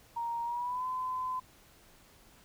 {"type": "tone with pitch glide", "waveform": "sine", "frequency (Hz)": [935, 1019.6], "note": ["A#5", "C6"], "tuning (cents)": [5, -45], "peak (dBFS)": -32, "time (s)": [0.16, 1.4], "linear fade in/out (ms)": 10, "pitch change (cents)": 150, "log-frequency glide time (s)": [0.43, 0.86], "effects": ["pink hiss -60 dBFS RMS until 2.44 s"]}